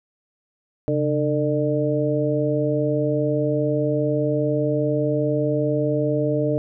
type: harmonic tone with a mistuned harmonic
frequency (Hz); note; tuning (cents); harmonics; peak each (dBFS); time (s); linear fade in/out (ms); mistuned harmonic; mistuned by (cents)
150; D3; +37; 1 / 2 / 3 / 4; -24 / -24 / -24 / -24; 0.88-6.58; 0; 1; -150
effects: none